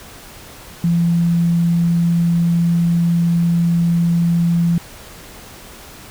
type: tone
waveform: sine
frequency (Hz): 170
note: F3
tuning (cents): -46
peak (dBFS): -12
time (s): 0.84-4.78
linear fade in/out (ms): 2
effects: pink hiss -38 dBFS RMS until 6.1 s